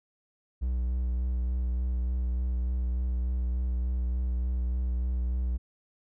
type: tone with vibrato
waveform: triangle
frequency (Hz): 61.74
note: B1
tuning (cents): 0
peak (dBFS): -24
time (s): 0.61-5.58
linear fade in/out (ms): 20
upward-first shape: sine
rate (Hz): 3.4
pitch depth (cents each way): 25
effects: none